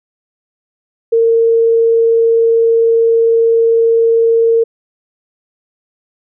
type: tone with vibrato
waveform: sine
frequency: 457.8 Hz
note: A#4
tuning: 31 cents flat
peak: -7 dBFS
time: 1.12-4.64 s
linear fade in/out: 10 ms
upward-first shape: sine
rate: 20 Hz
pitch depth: 10 cents each way
effects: none